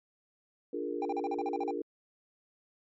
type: chord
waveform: sine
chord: Bb dominant seventh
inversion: first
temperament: equal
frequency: 293.7 / 349.2 / 415.3 / 466.2 Hz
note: D4 / F4 / Ab4 / Bb4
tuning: 0 / 0 / 0 / 0 cents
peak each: -38 dBFS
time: 0.73-1.82 s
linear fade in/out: 5 ms
type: tone bursts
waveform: triangle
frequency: 795 Hz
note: G5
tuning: 24 cents sharp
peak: -30 dBFS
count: 10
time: 1.02-1.709 s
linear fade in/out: 2 ms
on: 32 ms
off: 41 ms
effects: MP3 32 kbps